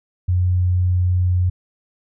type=tone; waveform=sine; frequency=90.3 Hz; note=F#2; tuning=42 cents flat; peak=-14 dBFS; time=0.28-1.5 s; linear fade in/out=10 ms; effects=none